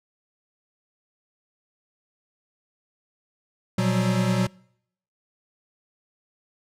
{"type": "tone cluster", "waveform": "square", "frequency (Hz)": [121.3, 179.6, 189.1], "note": ["B2", "F3", "F#3"], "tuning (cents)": [-31, 49, 38], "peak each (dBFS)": [-25, -28, -24], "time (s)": [3.78, 4.47], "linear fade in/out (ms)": 5, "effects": ["noise-tail reverb RT60 0.7 s tail -25 dB re dry", "low-pass 10000 Hz 12 dB/octave"]}